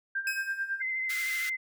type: tone with tremolo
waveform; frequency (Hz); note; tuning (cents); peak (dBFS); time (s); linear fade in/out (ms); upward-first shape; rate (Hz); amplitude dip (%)
sine; 1585; G6; +19; -27; 0.15-0.82; 5; sine; 9.1; 75
type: tone with exponential decay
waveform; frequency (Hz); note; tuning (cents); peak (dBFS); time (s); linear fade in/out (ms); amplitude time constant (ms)
sawtooth; 2547; D#7; +40; -27; 0.27-0.83; 2; 120
type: tone with vibrato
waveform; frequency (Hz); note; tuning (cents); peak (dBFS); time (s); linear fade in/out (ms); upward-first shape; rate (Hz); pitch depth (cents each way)
sine; 2066; C7; -22; -29; 0.8-1.57; 20; triangle; 13; 28
type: high-pass noise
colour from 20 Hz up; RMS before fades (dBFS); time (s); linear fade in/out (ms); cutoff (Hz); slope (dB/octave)
pink; -39; 1.09-1.5; 10; 1300; 96
effects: none